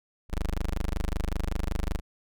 20% pulse tone, 25.3 Hz, G#0, 44 cents flat, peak -22 dBFS, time 0.29-2.01 s, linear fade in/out 50 ms, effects none

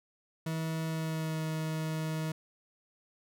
40% pulse tone with pitch glide, 160.9 to 157.95 Hz, E3 to D#3, -42 to +26 cents, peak -31 dBFS, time 0.46-2.32 s, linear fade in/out 5 ms, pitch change -32 cents, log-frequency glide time 0.86-1.42 s, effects none

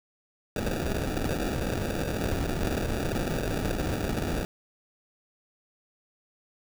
pink noise with sample-and-hold, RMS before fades -29 dBFS, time 0.56-4.45 s, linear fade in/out 2 ms, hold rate 1050 Hz, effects none

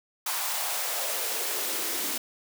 white noise with high-pass filter sweep, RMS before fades -30 dBFS, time 0.26-2.18 s, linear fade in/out 5 ms, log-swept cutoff 940 to 270 Hz, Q 2.4, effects none

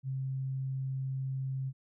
sine tone, 133.1 Hz, C3, 30 cents sharp, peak -32 dBFS, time 0.03-1.73 s, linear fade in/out 50 ms, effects none

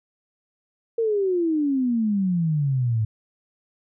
sine exponential sweep, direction down, 466.2 to 106.6 Hz, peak -19 dBFS, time 0.98-3.05 s, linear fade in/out 5 ms, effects none

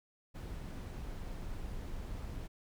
brown noise, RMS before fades -42 dBFS, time 0.34-2.48 s, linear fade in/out 20 ms, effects none

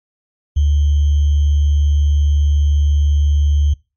sine tone with sample-and-hold, 72.8 Hz, D2, 15 cents flat, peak -10 dBFS, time 0.56-3.74 s, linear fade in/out 10 ms, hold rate 3150 Hz, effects noise-tail reverb RT60 0.3 s tail -25 dB re dry + MP3 32 kbps

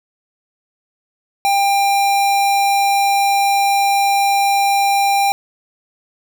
square tone, 796 Hz, G5, 26 cents sharp, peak -13 dBFS, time 1.45-5.32 s, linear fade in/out 0 ms, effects none

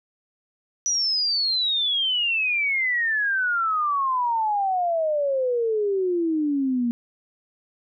sine exponential sweep, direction down, 5920 to 233.1 Hz, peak -20 dBFS, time 0.86-6.91 s, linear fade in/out 0 ms, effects none

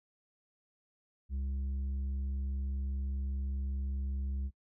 triangle tone with tanh clipping, 67.5 Hz, C#2, 45 cents flat, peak -34 dBFS, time 1.29-4.51 s, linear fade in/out 50 ms, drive 10 dB, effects noise-tail reverb RT60 0.1 s tail -22 dB re dry

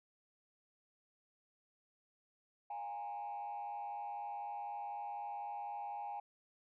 sine tone with frequency modulation, 819 Hz, G#5, 24 cents flat, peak -39 dBFS, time 2.7-6.2 s, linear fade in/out 5 ms, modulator 104 Hz, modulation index 0.72, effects tanh soft clip ceiling -38 dBFS

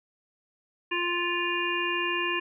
harmonic tone, 349.2 Hz, F4, in tune, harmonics 1 / 3 / 5 / 7 / 8, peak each -32 / -32 / -32 / -32 / -32 dBFS, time 0.91-2.4 s, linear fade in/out 10 ms, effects none

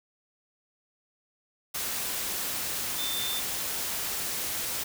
sine tone in noise, 3562 Hz, A7, 21 cents sharp, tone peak -32 dBFS, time 2.98-3.4 s, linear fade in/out 10 ms, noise white, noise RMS -32 dBFS, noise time 1.74-4.84 s, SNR -3 dB, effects none

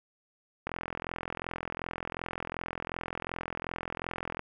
click train, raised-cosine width 0.5 ms, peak -19 dBFS, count 160, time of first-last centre 0.67-4.394 s, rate 42.7 Hz, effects none

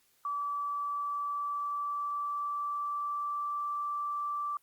sine tone with pitch glide, 1153 to 1168.4 Hz, D6 to D6, -32 to -9 cents, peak -31 dBFS, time 0.25-4.57 s, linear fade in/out 2 ms, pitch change +23 cents, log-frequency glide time 0.38-3.68 s, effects white hiss -69 dBFS RMS until 4.62 s + Opus 48 kbps

